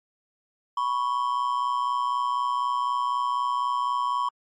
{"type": "ring-modulated tone", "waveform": "triangle", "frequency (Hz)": 1046.5, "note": "C6", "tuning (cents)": 0, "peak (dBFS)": -18, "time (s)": [0.77, 4.29], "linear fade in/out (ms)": 5, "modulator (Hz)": 62, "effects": ["MP3 48 kbps"]}